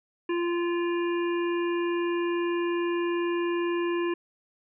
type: harmonic tone with a mistuned harmonic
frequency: 345.3 Hz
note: F4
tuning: 20 cents flat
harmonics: 1 / 3 / 5 / 7 / 8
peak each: -25 / -35 / -39 / -42 / -43 dBFS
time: 0.29-4.14 s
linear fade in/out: 5 ms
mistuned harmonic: 8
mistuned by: +22 cents
effects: none